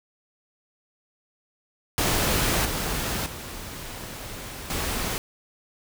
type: noise with level steps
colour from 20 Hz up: pink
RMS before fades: -23 / -28 / -37 / -28 dBFS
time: 1.98-5.18 s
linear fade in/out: 0 ms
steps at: 2.65 / 3.26 / 4.7 s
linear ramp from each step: 2 ms
effects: none